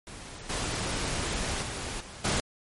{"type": "noise with level steps", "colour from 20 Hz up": "pink", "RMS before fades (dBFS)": [-43, -31, -35, -44, -27], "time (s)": [0.07, 2.4], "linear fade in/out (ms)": 0, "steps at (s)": [0.49, 1.62, 2, 2.24], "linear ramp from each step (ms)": 10, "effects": ["MP3 48 kbps"]}